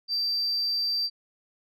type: tone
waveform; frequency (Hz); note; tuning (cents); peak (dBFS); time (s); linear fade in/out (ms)
sine; 4682; D8; -6; -23; 0.08-1.1; 50
effects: tanh soft clip ceiling -21 dBFS